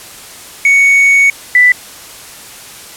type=tone pair in turn; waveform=triangle / sine; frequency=2227 / 1984 Hz; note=C#7 / B6; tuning=+7 / +7 cents; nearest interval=major second; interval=200 cents; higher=first; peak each=-3 dBFS; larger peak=neither; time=0.65-1.3 / 1.55-1.72 s; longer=first; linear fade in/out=2 ms; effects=white hiss -32 dBFS RMS until 2.96 s + low-pass 12000 Hz 12 dB/octave